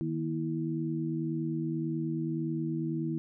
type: tone cluster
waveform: sine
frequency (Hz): 155.6 / 237.4 / 326.8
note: D#3 / A#3 / E4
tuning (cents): 0 / +32 / -15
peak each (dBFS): -33 / -37 / -33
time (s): 0.01-3.18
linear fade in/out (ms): 0
effects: none